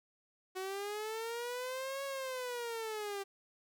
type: linear two-way sweep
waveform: sawtooth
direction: up then down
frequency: 370.4 to 554.4 to 390.3 Hz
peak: -34 dBFS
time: 0.55-3.24 s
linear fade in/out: 20 ms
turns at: 2.04 s
effects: none